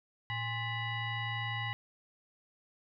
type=tone with frequency modulation; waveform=sine; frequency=1046.5 Hz; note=C6; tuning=in tune; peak=-33 dBFS; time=0.3-1.73 s; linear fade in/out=0 ms; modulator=932 Hz; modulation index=1.9; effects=none